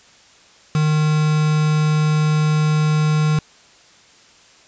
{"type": "tone with quantisation", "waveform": "triangle", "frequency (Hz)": 153.3, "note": "D#3", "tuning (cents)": -25, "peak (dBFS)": -12, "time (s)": [0.75, 3.39], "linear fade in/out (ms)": 2, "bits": 4, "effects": ["white hiss -49 dBFS RMS until 4.67 s", "resampled to 16000 Hz"]}